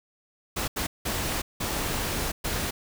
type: noise bursts at uneven times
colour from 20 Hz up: pink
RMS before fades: -29 dBFS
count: 5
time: 0.56-0.68 / 0.76-0.87 / 1.05-1.42 / 1.6-2.32 / 2.44-2.71 s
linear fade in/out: 10 ms
effects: none